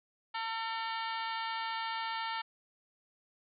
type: harmonic tone with a mistuned harmonic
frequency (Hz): 451.2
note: A4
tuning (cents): +44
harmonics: 2 / 3 / 4 / 5 / 6 / 7 / 8 / 9 / 10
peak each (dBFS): -37 / -41 / -43 / -45 / -47 / -48 / -49 / -50 / -51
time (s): 0.34-2.42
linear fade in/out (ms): 10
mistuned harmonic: 6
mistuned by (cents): +86
effects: none